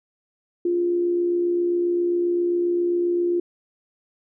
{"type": "tone with amplitude modulation", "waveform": "sine", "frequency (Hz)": 349.2, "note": "F4", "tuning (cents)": 0, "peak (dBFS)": -17, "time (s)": [0.65, 3.4], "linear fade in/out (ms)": 5, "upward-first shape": "sine", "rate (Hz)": 67.5, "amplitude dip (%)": 35, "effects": []}